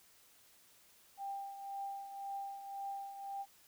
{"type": "tone with tremolo", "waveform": "sine", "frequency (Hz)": 792, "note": "G5", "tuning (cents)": 18, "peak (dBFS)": -38, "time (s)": [1.17, 3.46], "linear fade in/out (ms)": 50, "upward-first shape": "triangle", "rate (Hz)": 1.9, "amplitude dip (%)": 65, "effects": ["white hiss -65 dBFS RMS until 3.67 s"]}